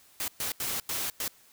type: noise bursts at uneven times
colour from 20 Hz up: white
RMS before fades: -32 dBFS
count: 5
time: 0.2-0.28 / 0.4-0.52 / 0.6-0.8 / 0.89-1.1 / 1.2-1.28 s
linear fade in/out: 2 ms
effects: white hiss -59 dBFS RMS until 1.52 s